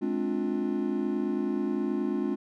triangle chord, D half-diminished seventh, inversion second, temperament just, 211.4 / 264.3 / 293.7 / 352.4 Hz, Ab3 / C4 / D4 / F4, +31 / +18 / 0 / +16 cents, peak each -30 dBFS, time 0.01-2.36 s, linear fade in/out 20 ms, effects none

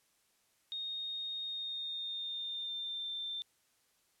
sine tone with pitch glide, 3709 to 3572 Hz, A#7 to A7, -9 to +25 cents, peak -37 dBFS, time 0.72-3.42 s, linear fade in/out 0 ms, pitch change -66 cents, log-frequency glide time 1.44-3.09 s, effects white hiss -73 dBFS RMS until 4.2 s + low-pass 12000 Hz 12 dB/octave

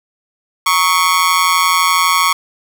sawtooth tone with amplitude modulation, 1108.7 Hz, C#6, in tune, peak -3 dBFS, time 0.66-2.33 s, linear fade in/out 5 ms, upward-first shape sine, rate 172 Hz, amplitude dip 85%, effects none

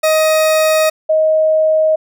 40% pulse / sine tone pair in turn, 628 / 628 Hz, D#5 / D#5, +16 / +16 cents, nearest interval unison, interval 0 cents, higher neither, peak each -9 dBFS, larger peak neither, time 0.03-0.9 / 1.09-1.96 s, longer neither, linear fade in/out 10 ms, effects none

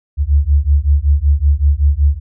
sine beating tone pair, 69.5 / 74.8 Hz, C#2 / D2, +5 / +32 cents, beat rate 5.3 Hz, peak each -12 dBFS, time 0.17-2.2 s, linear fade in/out 50 ms, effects none

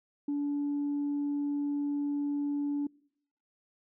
sine tone, 287.9 Hz, D4, 34 cents flat, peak -27 dBFS, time 0.28-2.87 s, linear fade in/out 5 ms, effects noise-tail reverb RT60 0.7 s tail -26 dB re dry + tanh soft clip ceiling -26 dBFS

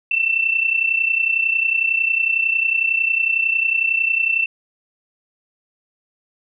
sine tone pair together, 2654 / 2685 Hz, E7 / E7, +11 / +31 cents, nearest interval unison, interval 20 cents, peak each -21 / -17 dBFS, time 0.11-4.46 s, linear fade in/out 5 ms, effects none

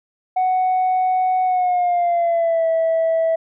sine tone with pitch glide, 742 to 653.5 Hz, F#5 to E5, +5 to -15 cents, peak -13 dBFS, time 0.36-3.36 s, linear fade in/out 10 ms, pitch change -220 cents, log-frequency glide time 1.44-2.67 s, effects tanh soft clip ceiling -13 dBFS

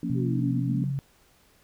sine chord, Bb minor, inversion second, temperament just, 174.81 / 233.1 / 279.7 Hz, F3 / Bb3 / Db4, +2 / 0 / +16 cents, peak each -31 dBFS, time 0.03-0.84 s, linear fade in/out 2 ms
sine tone with pitch glide, 128.8 to 137.25 Hz, C3 to C#3, -27 to -17 cents, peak -26 dBFS, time 0.1-0.99 s, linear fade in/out 0 ms, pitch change +110 cents, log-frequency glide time 0.67-0.84 s
sine exponential sweep, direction down, 400 to 169.4 Hz, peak -32 dBFS, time 0.14-0.94 s, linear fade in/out 50 ms
effects pink hiss -61 dBFS RMS until 1.63 s

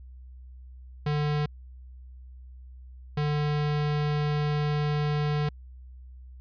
square tone bursts at uneven times, 148.4 Hz, D3, 18 cents sharp, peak -25 dBFS, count 2, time 1.06-1.46 / 3.17-5.49 s, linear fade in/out 5 ms, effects added 63 Hz sine -43 dBFS peak until 6.4 s + resampled to 11025 Hz

